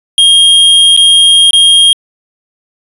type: tone with dropouts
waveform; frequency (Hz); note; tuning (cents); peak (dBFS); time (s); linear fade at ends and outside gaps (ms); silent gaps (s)
square; 3236; G#7; -46; -3; 0.18-1.93; 1; 0.965-0.974 / 1.508-1.532
effects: resampled to 24000 Hz